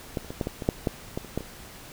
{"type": "clicks", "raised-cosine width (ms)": 2, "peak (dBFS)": [-14, -30, -21, -13, -15, -19, -7, -10, -15, -28, -13, -24], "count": 12, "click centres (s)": [0.172, 0.247, 0.305, 0.412, 0.471, 0.622, 0.689, 0.872, 1.175, 1.247, 1.376, 1.407], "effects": ["pink hiss -45 dBFS RMS until 1.92 s"]}